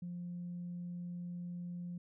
sine tone, 175.5 Hz, F3, 9 cents sharp, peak -39 dBFS, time 0.02-1.98 s, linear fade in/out 5 ms, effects tanh soft clip ceiling -36 dBFS

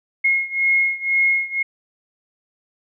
sine beating tone pair, 2157 / 2159 Hz, C#7 / C#7, -48 / -46 cents, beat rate 2 Hz, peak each -18 / -20 dBFS, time 0.24-1.63 s, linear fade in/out 10 ms, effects none

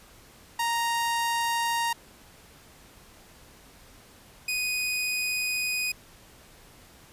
sawtooth tone pair in turn, 932.3 / 2489 Hz, A#5 / D#7, 0 / 0 cents, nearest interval octave + perfect fourth, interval 1700 cents, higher second, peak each -21 / -23 dBFS, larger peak first, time 0.59-1.93 / 4.48-5.92 s, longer second, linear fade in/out 5 ms, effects pink hiss -53 dBFS RMS until 7.12 s + resampled to 32000 Hz

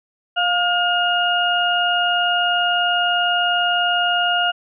sine tone cluster, 705 / 1425 / 2849 Hz, F5 / F6 / F7, +16 / +34 / +34 cents, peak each -20 dBFS, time 0.36-4.52 s, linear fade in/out 20 ms, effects none

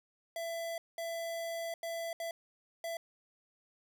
square tone bursts at uneven times, 668 Hz, E5, 23 cents sharp, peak -37 dBFS, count 5, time 0.36-0.78 / 0.98-1.74 / 1.83-2.13 / 2.2-2.31 / 2.84-2.97 s, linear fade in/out 2 ms, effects none

